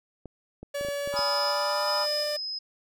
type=clicks; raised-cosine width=2 ms; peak=-27 dBFS; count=8; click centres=0.257 / 0.63 / 0.811 / 0.849 / 0.886 / 1.075 / 1.14 / 1.191 s
type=tone with pitch glide; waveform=45% pulse; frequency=570 to 595.6 Hz; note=C#5 to D5; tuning=+48 to +24 cents; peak=-29 dBFS; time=0.74-2.37 s; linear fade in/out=10 ms; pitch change=+76 cents; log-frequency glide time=1.15-1.88 s
type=chord; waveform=triangle; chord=F half-diminished seventh; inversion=first; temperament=equal; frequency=830.6 / 987.8 / 1244.5 / 1396.9 Hz; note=Ab5 / Cb6 / Eb6 / F6; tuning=0 / 0 / 0 / 0 cents; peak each=-33 / -30 / -32 / -35 dBFS; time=1.12-2.07 s; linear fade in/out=50 ms
type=tone with tremolo; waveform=sine; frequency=5080 Hz; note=D#8; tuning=35 cents sharp; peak=-27 dBFS; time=1.16-2.59 s; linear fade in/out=10 ms; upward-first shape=square; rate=1.4 Hz; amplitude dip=35%
effects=none